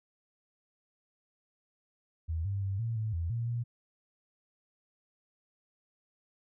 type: tone with pitch steps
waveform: sine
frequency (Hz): 81.2 / 99.1 / 97.4 / 114.8 / 109.3 / 83.9 / 116.7 / 118.7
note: E2 / G2 / G2 / A#2 / A2 / E2 / A#2 / A#2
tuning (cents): -26 / +19 / -11 / -26 / -11 / +31 / +2 / +32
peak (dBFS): -30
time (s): 2.28-3.64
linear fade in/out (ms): 20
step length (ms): 170
effects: none